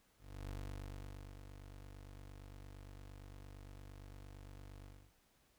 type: tone with ADSR envelope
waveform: 25% pulse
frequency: 48.73 Hz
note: G1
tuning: 10 cents flat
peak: -39 dBFS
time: 0.18-5.13 s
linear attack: 310 ms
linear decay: 870 ms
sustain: -9 dB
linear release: 290 ms
effects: pink hiss -73 dBFS RMS until 5.58 s